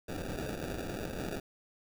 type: noise with sample-and-hold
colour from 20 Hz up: white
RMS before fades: -38 dBFS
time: 0.08-1.4 s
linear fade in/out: 10 ms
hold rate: 1050 Hz
effects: none